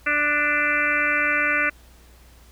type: harmonic tone with a mistuned harmonic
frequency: 295 Hz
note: D4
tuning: 8 cents sharp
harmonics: 1 / 2 / 4 / 5 / 6 / 7 / 8 / 9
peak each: -33 / -31 / -29 / -23 / -27 / -25 / -26 / -30 dBFS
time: 0.06-1.7 s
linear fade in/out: 10 ms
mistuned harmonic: 7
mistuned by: -20 cents
effects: added 60 Hz sine -48 dBFS peak until 2.51 s + pink hiss -54 dBFS RMS until 2.51 s